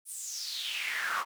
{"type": "noise with high-pass filter sweep", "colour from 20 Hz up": "brown", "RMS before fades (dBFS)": -35, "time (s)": [0.05, 1.25], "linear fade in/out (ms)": 50, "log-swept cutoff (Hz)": [10000, 1100], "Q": 5.3, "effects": []}